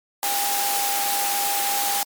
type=tone in noise; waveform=sine; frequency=805 Hz; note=G5; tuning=46 cents sharp; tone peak=-25 dBFS; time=0.23-2.03 s; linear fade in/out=0 ms; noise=white; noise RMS=-24 dBFS; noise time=0.23-2.03 s; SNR=-4 dB; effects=high-pass 300 Hz 12 dB/octave + MP3 96 kbps